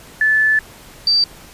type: tone pair in turn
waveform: sine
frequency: 1742 / 4651 Hz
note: A6 / D8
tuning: -18 / -18 cents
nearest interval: octave + perfect fourth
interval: 1700 cents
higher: second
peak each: -11 dBFS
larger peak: neither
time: 0.21-0.59 / 1.07-1.24 s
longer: first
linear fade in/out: 2 ms
effects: pink hiss -41 dBFS RMS until 1.53 s + resampled to 32000 Hz